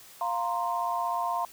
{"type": "chord", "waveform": "sine", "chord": "F suspended fourth", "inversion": "none", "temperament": "just", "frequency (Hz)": [698.5, 931.3, 1047.7], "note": ["F5", "Bb5", "C6"], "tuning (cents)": [0, -2, 2], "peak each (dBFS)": -31, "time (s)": [0.21, 1.45], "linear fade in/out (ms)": 2, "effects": ["white hiss -51 dBFS RMS until 1.52 s"]}